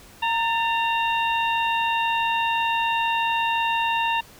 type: harmonic tone with a mistuned harmonic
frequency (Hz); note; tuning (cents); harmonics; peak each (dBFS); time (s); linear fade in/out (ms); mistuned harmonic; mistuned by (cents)
923; A#5; -17; 1 / 2 / 3 / 4; -22 / -30 / -26 / -33; 0.22-4.21; 10; 2; -62
effects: pink hiss -48 dBFS RMS until 4.39 s